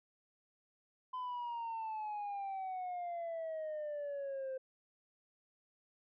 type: exponential sweep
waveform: sine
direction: down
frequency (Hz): 1020 to 520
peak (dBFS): -36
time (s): 1.13-4.58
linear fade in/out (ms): 10
effects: tanh soft clip ceiling -37 dBFS